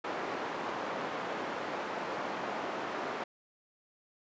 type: band-pass noise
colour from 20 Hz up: white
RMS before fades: -37 dBFS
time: 0.04-3.24 s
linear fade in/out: 5 ms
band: 260 to 1100 Hz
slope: 12 dB/octave
effects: resampled to 16000 Hz